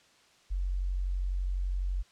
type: tone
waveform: sine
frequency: 46 Hz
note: F#1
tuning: 9 cents flat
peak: -28 dBFS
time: 0.5-2.03 s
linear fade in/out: 20 ms
effects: white hiss -62 dBFS RMS until 2.11 s + low-pass 6000 Hz 12 dB/octave